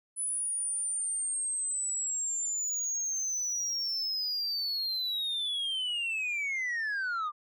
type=linear sweep; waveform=sine; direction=down; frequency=10020 to 1176 Hz; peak=-27 dBFS; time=0.16-7.32 s; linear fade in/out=50 ms; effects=tanh soft clip ceiling -29 dBFS